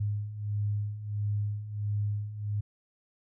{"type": "beating tone pair", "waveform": "sine", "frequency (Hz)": [102.6, 104.1], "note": ["G#2", "G#2"], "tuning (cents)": [-21, 5], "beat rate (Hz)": 1.5, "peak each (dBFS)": [-35, -30], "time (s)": [0, 2.61], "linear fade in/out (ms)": 10, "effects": []}